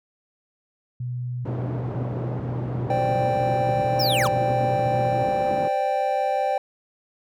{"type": "tone bursts", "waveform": "sine", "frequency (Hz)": 123.47, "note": "B2", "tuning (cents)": 0, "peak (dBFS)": -26, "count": 9, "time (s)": [1, 5.242], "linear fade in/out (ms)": 5, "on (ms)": 450, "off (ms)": 24}
{"type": "band-pass noise", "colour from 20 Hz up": "pink", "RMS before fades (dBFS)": -32, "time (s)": [1.45, 5.68], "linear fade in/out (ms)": 5, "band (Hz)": [130, 600], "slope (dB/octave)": 12}
{"type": "chord", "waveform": "triangle", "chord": "C suspended second", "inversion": "none", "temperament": "just", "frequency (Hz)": [523.3, 588.7, 784.9], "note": ["C5", "D5", "G5"], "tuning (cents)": [0, 4, 2], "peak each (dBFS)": [-25, -24, -21], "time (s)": [2.9, 6.58], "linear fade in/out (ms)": 2}
{"type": "linear sweep", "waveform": "square", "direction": "down", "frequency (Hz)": [5660, 803], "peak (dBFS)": -23, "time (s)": [3.99, 4.28], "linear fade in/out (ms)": 10}
{"effects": []}